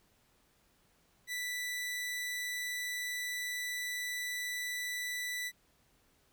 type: tone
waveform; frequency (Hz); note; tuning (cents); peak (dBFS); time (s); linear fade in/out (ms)
sawtooth; 1975.5; B6; 0; -32; 1.27-5.52; 50
effects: pink hiss -70 dBFS RMS until 6.32 s